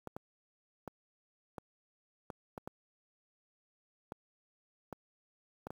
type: clicks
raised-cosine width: 1 ms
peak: -27 dBFS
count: 11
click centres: 0.073 / 0.165 / 0.877 / 1.582 / 2.302 / 2.578 / 2.675 / 4.121 / 4.927 / 5.669 / 5.705 s
effects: high-pass 80 Hz 12 dB/octave + 9-bit